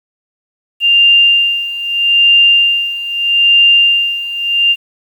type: tone with tremolo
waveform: sine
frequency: 2794 Hz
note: F7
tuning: in tune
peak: -4 dBFS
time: 0.8-4.76 s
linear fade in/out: 50 ms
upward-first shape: sine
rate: 0.79 Hz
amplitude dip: 80%
effects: 7-bit